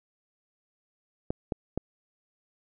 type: clicks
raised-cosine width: 2 ms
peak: -15 dBFS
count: 3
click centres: 1.305 / 1.522 / 1.776 s
effects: none